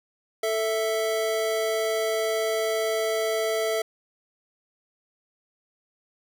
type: tone pair together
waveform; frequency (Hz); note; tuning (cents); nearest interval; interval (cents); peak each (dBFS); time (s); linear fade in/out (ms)
square; 441.2 / 659.3; A4 / E5; +5 / 0; perfect fifth; 695; -27; 0.43-3.82; 5
effects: none